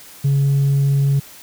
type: tone with tanh clipping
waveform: triangle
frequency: 139.3 Hz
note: C#3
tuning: 9 cents sharp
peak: -13 dBFS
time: 0.24-1.2 s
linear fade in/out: 10 ms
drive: 6 dB
effects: white hiss -41 dBFS RMS until 1.42 s